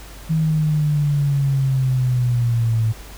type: linear sweep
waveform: sine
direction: down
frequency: 160.7 to 110 Hz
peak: -15 dBFS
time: 0.29-2.93 s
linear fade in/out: 20 ms
effects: added 50 Hz sine -37 dBFS peak until 3.17 s + pink hiss -41 dBFS RMS until 3.17 s